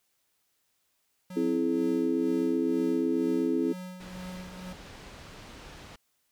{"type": "tone with tremolo", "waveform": "square", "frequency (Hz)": 183.1, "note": "F#3", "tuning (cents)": -18, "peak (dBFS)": -38, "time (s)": [1.3, 4.73], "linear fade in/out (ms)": 5, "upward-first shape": "sine", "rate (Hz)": 2.1, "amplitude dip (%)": 55}
{"type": "chord", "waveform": "sine", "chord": "C augmented", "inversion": "none", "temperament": "equal with one note detuned", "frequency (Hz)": [261.6, 329.6, 424.8], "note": ["C4", "E4", "G#4"], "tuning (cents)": [0, 0, 39], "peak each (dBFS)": [-28, -28, -31], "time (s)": [1.36, 3.73], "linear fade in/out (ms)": 10}
{"type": "low-pass noise", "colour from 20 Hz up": "pink", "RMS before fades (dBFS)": -47, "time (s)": [4, 5.96], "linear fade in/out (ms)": 5, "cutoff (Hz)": 5500, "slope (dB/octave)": 12}
{"effects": ["white hiss -74 dBFS RMS until 6.31 s"]}